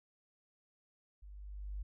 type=tone with level ramp; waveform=sine; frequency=49.88 Hz; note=G1; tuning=31 cents sharp; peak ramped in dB=-50 to -37 dBFS; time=1.22-1.83 s; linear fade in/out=10 ms; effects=none

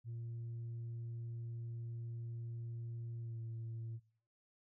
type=tone with pitch glide; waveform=sine; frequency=116.54 to 114.08 Hz; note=A#2 to A#2; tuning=0 to -37 cents; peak=-40 dBFS; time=0.04-4 s; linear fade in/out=50 ms; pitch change=-37 cents; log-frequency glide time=3.19-3.39 s; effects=noise-tail reverb RT60 0.5 s tail -21 dB re dry + tanh soft clip ceiling -40 dBFS

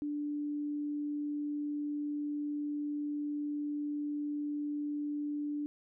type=tone; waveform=sine; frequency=293.7 Hz; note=D4; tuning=in tune; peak=-33 dBFS; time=0.02-5.66 s; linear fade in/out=0 ms; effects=none

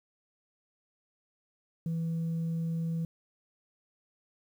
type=tone; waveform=sine; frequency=164.81 Hz; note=E3; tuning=in tune; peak=-27 dBFS; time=1.86-3.05 s; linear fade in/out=2 ms; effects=tanh soft clip ceiling -28 dBFS + 10-bit

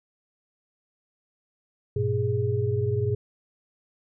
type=tone cluster; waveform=sine; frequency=100.1 / 120.6 / 414 Hz; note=G2 / B2 / G#4; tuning=+37 / -41 / -5 cents; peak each=-27 / -26 / -27 dBFS; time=1.96-3.15 s; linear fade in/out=5 ms; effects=none

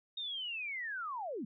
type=linear sweep; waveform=sine; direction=down; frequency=3729 to 185 Hz; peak=-37 dBFS; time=0.17-1.45 s; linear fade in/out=5 ms; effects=none

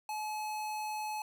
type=tone; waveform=square; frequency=855 Hz; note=A5; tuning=50 cents flat; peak=-36 dBFS; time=0.09-1.22 s; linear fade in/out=2 ms; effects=none

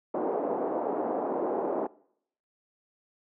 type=band-pass noise; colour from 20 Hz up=pink; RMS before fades=-30 dBFS; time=0.14-1.87 s; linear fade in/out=5 ms; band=310 to 820 Hz; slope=24 dB/octave; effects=noise-tail reverb RT60 0.7 s tail -23 dB re dry

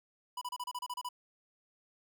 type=tone bursts; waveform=square; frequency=987.8 Hz; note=B5; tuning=in tune; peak=-37 dBFS; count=10; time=0.37-1.089 s; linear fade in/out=5 ms; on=44 ms; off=31 ms; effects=none

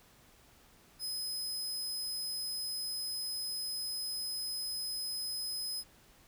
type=tone; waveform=sawtooth; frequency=5060 Hz; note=D#8; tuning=28 cents sharp; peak=-33 dBFS; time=0.99-5.84 s; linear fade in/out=50 ms; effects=pink hiss -62 dBFS RMS until 6.27 s

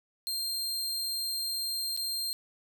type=tone with dropouts; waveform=sawtooth; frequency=4186 Hz; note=C8; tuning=in tune; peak=-28 dBFS; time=0.27-2.33 s; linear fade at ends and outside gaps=0 ms; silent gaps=1.965-1.974 s; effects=none

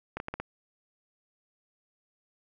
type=clicks; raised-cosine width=0.5 ms; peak=-19 dBFS; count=5; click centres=0.17 / 0.201 / 0.284 / 0.34 / 0.4 s; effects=none

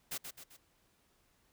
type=noise with echo; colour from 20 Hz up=white; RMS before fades=-39 dBFS; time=0.11-0.18 s; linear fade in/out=10 ms; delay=130 ms; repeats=3; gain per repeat=-6 dB; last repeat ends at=0.57 s; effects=pink hiss -72 dBFS RMS until 1.52 s

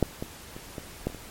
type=clicks; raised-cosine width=2 ms; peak=-7 / -18 / -27 / -21 / -13 / -30 / -27 dBFS; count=7; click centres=0.027 / 0.225 / 0.565 / 0.782 / 1.07 / 1.1 / 1.147 s; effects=pink hiss -45 dBFS RMS until 1.3 s + MP3 64 kbps

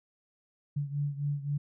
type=beating tone pair; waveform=sine; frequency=143 / 146.8 Hz; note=D3 / D3; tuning=-46 / 0 cents; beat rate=3.8 Hz; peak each=-31 / -35 dBFS; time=0.76-1.58 s; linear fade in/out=10 ms; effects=none

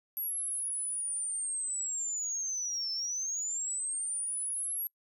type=linear two-way sweep; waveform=sine; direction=down then up; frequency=11530 to 5274 to 11530 Hz; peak=-31 dBFS; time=0.17-4.87 s; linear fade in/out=0 ms; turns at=2.92 s; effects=noise-tail reverb RT60 0.1 s tail -25 dB re dry + tanh soft clip ceiling -27 dBFS

